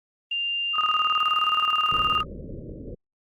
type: tone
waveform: sine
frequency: 2794 Hz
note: F7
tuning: in tune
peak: -24 dBFS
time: 0.31-2.21 s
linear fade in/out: 5 ms
type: tone with tremolo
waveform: sine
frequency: 1244 Hz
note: D#6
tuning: 1 cent flat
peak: -19 dBFS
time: 0.73-2.25 s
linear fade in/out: 50 ms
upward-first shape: square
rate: 19 Hz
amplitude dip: 70%
type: low-pass noise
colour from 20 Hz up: pink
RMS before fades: -37 dBFS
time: 1.91-2.95 s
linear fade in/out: 10 ms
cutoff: 570 Hz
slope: 96 dB/octave
effects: Opus 24 kbps